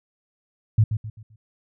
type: tone with echo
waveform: sine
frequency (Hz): 108.6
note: A2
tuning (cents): -22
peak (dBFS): -12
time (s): 0.78-0.84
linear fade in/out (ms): 5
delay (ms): 130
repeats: 4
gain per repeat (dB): -9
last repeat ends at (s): 1.36
effects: none